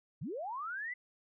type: linear sweep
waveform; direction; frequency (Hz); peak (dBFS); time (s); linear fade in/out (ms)
sine; up; 105.9 to 2039; -37; 0.21-0.94; 10
effects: none